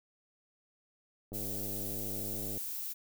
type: click train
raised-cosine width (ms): 2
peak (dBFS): -31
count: 129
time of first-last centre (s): 1.32-2.575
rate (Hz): 102
type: noise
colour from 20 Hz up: violet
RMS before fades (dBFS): -39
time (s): 1.33-2.94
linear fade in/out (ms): 20
effects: none